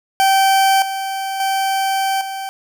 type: tone with level steps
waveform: 40% pulse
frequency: 775 Hz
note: G5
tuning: 20 cents flat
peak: -10 / -20 / -15 / -23 dBFS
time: 0.2-2.49 s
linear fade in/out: 0 ms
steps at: 0.82 / 1.4 / 2.21 s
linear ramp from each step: 2 ms
effects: none